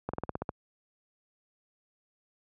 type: slowing click train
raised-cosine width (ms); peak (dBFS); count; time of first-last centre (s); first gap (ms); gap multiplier
1; -18; 8; 0.09-0.492; 45; 1.08
effects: high-pass 60 Hz 12 dB/octave